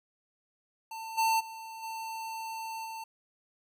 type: tone with level steps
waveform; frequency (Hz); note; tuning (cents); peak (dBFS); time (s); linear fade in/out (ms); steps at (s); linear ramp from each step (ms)
square; 896; A5; +31; -39 / -25 / -42 / -37 / -39; 0.91-3.04; 5; 1.17 / 1.39 / 1.82 / 2.84; 20
effects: none